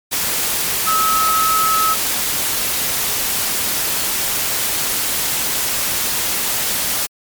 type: tone in noise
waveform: sine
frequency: 1290 Hz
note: E6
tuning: 38 cents flat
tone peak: -14 dBFS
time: 0.86-1.95 s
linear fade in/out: 20 ms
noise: white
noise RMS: -19 dBFS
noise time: 0.11-7.07 s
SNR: +2 dB
effects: MP3 96 kbps